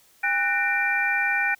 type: tone cluster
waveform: sine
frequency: 805 / 1487 / 1831 / 2365 Hz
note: G5 / F#6 / A#6 / D7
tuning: +46 / +8 / -32 / +12 cents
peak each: -29 / -25 / -26 / -25 dBFS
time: 0.23-1.55 s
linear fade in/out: 10 ms
effects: white hiss -58 dBFS RMS until 1.59 s